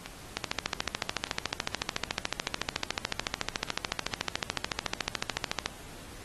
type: two click trains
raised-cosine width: 0.2 ms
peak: -20 / -10 dBFS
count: 4 / 74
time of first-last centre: 0.06-3.688 / 0.37-5.66 s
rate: 0.827 / 13.8 Hz
effects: pink hiss -48 dBFS RMS until 6.24 s + AAC 32 kbps